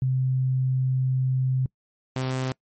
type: tone pair in turn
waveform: sine / sawtooth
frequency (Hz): 130 / 130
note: C3 / C3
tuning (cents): -11 / -11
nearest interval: unison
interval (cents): 0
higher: neither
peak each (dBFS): -20 / -21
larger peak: first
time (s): 0.02-1.66 / 2.16-2.52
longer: first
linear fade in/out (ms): 2
effects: noise-tail reverb RT60 0.1 s tail -24 dB re dry + MP3 32 kbps